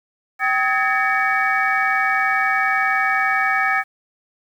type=tone cluster; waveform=sine; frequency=773 / 1270 / 1664 / 1804 / 2260 Hz; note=G5 / D#6 / G#6 / A6 / C#7; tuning=-24 / +35 / +3 / +43 / +33 cents; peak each=-22 dBFS; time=0.39-3.84 s; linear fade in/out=50 ms; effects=tanh soft clip ceiling -6 dBFS + 8-bit